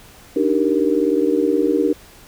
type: chord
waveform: sine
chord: Eb major seventh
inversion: third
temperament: just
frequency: 291.7 / 311.1 / 388.9 / 466.7 Hz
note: D4 / Eb4 / G4 / Bb4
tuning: -12 / 0 / -14 / +2 cents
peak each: -20 dBFS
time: 0.36-1.93 s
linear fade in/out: 5 ms
effects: pink hiss -45 dBFS RMS until 2.27 s